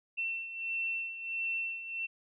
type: beating tone pair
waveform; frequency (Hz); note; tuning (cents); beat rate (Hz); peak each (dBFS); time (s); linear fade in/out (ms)
sine; 2695 / 2696.5; E7 / E7; +38 / +39; 1.5; -40 / -34; 0.17-2.07; 20
effects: none